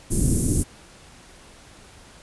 pink band-stop noise, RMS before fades -20 dBFS, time 0.1-0.64 s, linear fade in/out 20 ms, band 330 to 8600 Hz, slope 24 dB/octave, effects pink hiss -48 dBFS RMS until 2.22 s + resampled to 24000 Hz

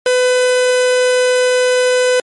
45% pulse tone, 502 Hz, B4, 28 cents sharp, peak -10 dBFS, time 0.06-2.2 s, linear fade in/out 2 ms, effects MP3 48 kbps

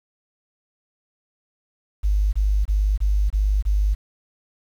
sine tone bursts, 50.6 Hz, G#1, 44 cents flat, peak -16 dBFS, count 6, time 2.03-3.95 s, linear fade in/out 20 ms, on 300 ms, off 24 ms, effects 8-bit

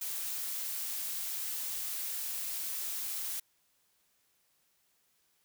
blue noise, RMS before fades -37 dBFS, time 0.01-3.4 s, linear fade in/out 5 ms, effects white hiss -73 dBFS RMS until 5.44 s

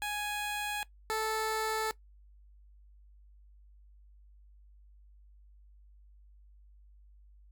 15% pulse tone pair in turn, 832 / 438.3 Hz, G#5 / A4, +3 / -7 cents, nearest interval major seventh, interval 1110 cents, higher first, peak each -27 / -24 dBFS, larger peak second, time 0.02-0.83 / 1.1-1.91 s, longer neither, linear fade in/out 0 ms, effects noise-tail reverb RT60 0.1 s tail -18 dB re dry + added 50 Hz sine -55 dBFS peak until 7.51 s

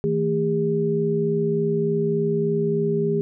sine tone cluster, 160.3 / 223.7 / 404.6 Hz, E3 / A3 / G#4, -48 / +29 / -45 cents, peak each -24 / -27 / -21 dBFS, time 0.04-3.21 s, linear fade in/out 0 ms, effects none

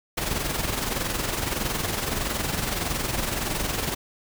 pink noise with amplitude modulation, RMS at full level -25 dBFS, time 0.17-3.95 s, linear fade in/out 10 ms, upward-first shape sine, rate 21.6 Hz, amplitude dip 55%, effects none

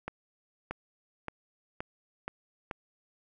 accelerating click train, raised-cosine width 0.5 ms, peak -20 dBFS, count 6, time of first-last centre 0.08-2.712 s, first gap 630 ms, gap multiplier 0.91, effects none

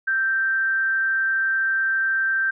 sine tone with amplitude modulation, 1568 Hz, G6, in tune, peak -17 dBFS, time 0.07-2.51 s, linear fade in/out 10 ms, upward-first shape sine, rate 235 Hz, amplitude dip 35%, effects none

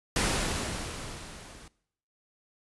pink noise with level ramp, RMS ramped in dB -25 to -50 dBFS, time 0.16-1.68 s, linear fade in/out 2 ms, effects noise-tail reverb RT60 0.7 s tail -21 dB re dry + resampled to 24000 Hz

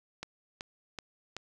click train, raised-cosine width 0.2 ms, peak -21 dBFS, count 4, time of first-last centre 0.23-1.366 s, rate 2.64 Hz, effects none

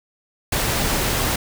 pink noise, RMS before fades -21 dBFS, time 0.52-1.36 s, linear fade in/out 5 ms, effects none

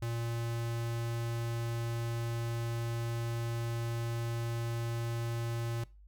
square tone, 116.6 Hz, A#2, 1 cent sharp, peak -34 dBFS, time 0.02-5.84 s, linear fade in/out 5 ms, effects noise-tail reverb RT60 0.3 s tail -21 dB re dry + added 50 Hz sine -53 dBFS peak until 6.07 s

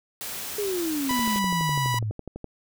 white noise, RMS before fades -34 dBFS, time 0.21-1.39 s, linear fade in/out 0 ms
sine exponential sweep, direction down, 424.8 to 102.8 Hz, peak -25 dBFS, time 0.58-2.11 s, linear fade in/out 5 ms
sawtooth tone with pitch glide, 987.8 to 981 Hz, B5 to B5, 0 to -12 cents, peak -21 dBFS, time 1.09-1.99 s, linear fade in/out 5 ms, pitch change -12 cents, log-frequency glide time 1.2-1.64 s
click train, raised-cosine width 2 ms, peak -22 dBFS, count 17, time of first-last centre 1.11-2.443 s, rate 12 Hz
effects none

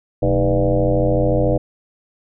sine tone with frequency modulation, 311.1 Hz, D#4, in tune, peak -13 dBFS, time 0.22-1.58 s, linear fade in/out 10 ms, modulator 93.8 Hz, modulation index 3.4, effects none

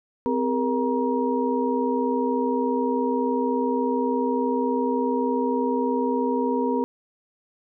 sine tone cluster, 256.5 / 413.1 / 473.1 / 946 Hz, C4 / G#4 / A#4 / A#5, -34 / -9 / +26 / +25 cents, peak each -24 / -28 / -26 / -28 dBFS, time 0.26-6.84 s, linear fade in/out 0 ms, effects none

